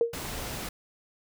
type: tone with exponential decay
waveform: sine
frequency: 466.2 Hz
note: A#4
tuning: in tune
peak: -17 dBFS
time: 0.01-0.19 s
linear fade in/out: 1 ms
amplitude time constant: 37 ms
type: noise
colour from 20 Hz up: pink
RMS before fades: -36 dBFS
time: 0.13-0.69 s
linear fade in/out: 5 ms
effects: none